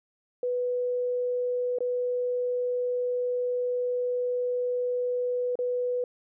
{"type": "tone with dropouts", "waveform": "sine", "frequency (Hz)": 493.9, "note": "B4", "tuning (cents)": 0, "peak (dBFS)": -25, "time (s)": [0.43, 6.04], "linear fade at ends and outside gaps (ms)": 2, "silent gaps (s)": [[1.786, 1.805], [5.555, 5.589]], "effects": []}